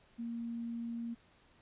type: tone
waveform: sine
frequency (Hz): 233.1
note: A#3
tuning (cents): 0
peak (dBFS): -37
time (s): 0.18-1.15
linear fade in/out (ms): 20
effects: pink hiss -66 dBFS RMS until 1.61 s + resampled to 8000 Hz